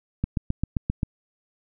click train, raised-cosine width 5 ms, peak -11 dBFS, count 7, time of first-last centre 0.24-1.032 s, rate 7.58 Hz, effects none

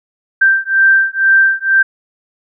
sine beating tone pair, 1568 / 1570.1 Hz, G6 / G6, 0 / +2 cents, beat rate 2.1 Hz, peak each -11 dBFS, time 0.41-1.83 s, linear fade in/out 10 ms, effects none

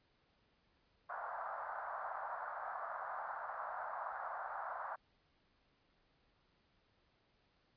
pink band-pass noise, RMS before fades -44 dBFS, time 1.09-4.96 s, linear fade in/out 10 ms, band 650 to 1500 Hz, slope 48 dB/octave, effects pink hiss -75 dBFS RMS until 7.76 s + resampled to 11025 Hz

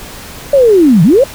sine linear two-way sweep, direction down then up, 579 to 148.8 to 579 Hz, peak -3 dBFS, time 0.53-1.24 s, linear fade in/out 5 ms, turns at 1.03 s, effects pink hiss -29 dBFS RMS until 1.34 s

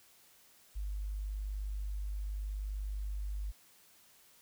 sine tone, 50.4 Hz, G1, 49 cents sharp, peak -35 dBFS, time 0.75-3.52 s, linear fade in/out 20 ms, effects white hiss -63 dBFS RMS until 4.41 s

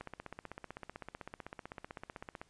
click train, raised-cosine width 0.5 ms, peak -28 dBFS, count 39, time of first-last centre 0.01-2.415 s, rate 15.8 Hz, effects pink hiss -70 dBFS RMS until 2.49 s + resampled to 22050 Hz

